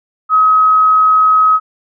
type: tone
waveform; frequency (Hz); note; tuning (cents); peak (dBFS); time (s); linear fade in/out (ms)
sine; 1272; D#6; +38; -6; 0.29-1.6; 50
effects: none